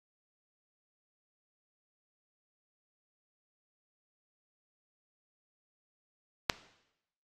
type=click; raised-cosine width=0.2 ms; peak=-6 dBFS; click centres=6.498 s; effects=noise-tail reverb RT60 0.8 s tail -18 dB re dry + AAC 32 kbps